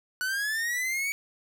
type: linear sweep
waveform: 45% pulse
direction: up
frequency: 1474 to 2275 Hz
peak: -27 dBFS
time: 0.21-1.12 s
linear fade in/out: 0 ms
effects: none